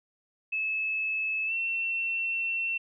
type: tone with pitch glide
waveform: sine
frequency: 2600 to 2703 Hz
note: E7 to E7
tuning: -24 to +43 cents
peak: -27 dBFS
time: 0.52-2.78 s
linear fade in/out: 10 ms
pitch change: +67 cents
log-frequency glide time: 1.46-1.53 s
effects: none